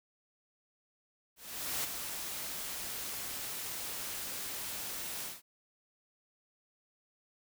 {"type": "noise with ADSR envelope", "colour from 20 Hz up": "white", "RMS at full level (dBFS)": -34, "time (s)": [1.36, 5.42], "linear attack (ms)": 480, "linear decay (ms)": 14, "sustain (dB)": -6, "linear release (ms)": 170, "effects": []}